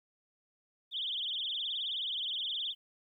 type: tone with vibrato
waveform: sine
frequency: 3322 Hz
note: G#7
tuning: in tune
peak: -33 dBFS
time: 0.91-2.75 s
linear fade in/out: 50 ms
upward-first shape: triangle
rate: 19 Hz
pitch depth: 210 cents each way
effects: 12-bit